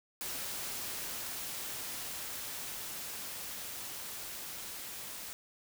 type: noise with level ramp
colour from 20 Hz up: white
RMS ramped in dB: -39 to -44 dBFS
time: 0.21-5.33 s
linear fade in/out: 0 ms
effects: none